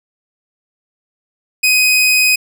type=tone; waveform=sawtooth; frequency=2508 Hz; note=D#7; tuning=13 cents sharp; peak=-6 dBFS; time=1.63-2.36 s; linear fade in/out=10 ms; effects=none